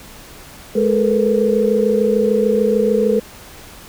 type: tone cluster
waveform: sine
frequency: 210.6 / 429.5 / 456.3 / 489.5 Hz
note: G#3 / A4 / A#4 / B4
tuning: +24 / -42 / -37 / -15 cents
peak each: -18 dBFS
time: 0.75-3.2 s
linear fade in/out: 10 ms
effects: pink hiss -39 dBFS RMS until 3.88 s